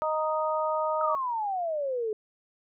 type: harmonic tone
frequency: 311.1 Hz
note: D#4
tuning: in tune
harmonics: 2 / 3 / 4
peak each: -28 / -30 / -31 dBFS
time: 0.02-1.15 s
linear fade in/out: 0 ms
type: exponential sweep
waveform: sine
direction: down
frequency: 1290 to 419.5 Hz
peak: -27 dBFS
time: 1.01-2.13 s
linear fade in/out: 2 ms
effects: none